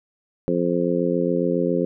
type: harmonic tone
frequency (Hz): 87.31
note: F2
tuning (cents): 0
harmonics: 2 / 3 / 4 / 5 / 6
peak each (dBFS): -25 / -25 / -25 / -25 / -25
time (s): 0.48-1.85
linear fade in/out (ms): 0
effects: none